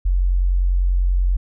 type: tone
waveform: sine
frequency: 45.16 Hz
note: F#1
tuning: 41 cents flat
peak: -14 dBFS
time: 0.05-1.37 s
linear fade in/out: 10 ms
effects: none